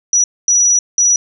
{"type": "tone bursts at uneven times", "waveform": "sine", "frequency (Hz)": 5860, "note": "F#8", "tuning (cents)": -18, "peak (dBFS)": -8, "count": 3, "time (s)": [[0.13, 0.24], [0.48, 0.79], [0.98, 1.16]], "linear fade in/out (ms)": 2, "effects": []}